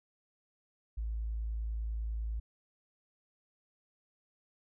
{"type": "tone with tanh clipping", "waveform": "triangle", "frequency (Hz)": 55, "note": "A1", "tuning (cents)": 0, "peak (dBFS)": -33, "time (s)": [0.97, 2.4], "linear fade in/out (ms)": 10, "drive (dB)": 4, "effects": []}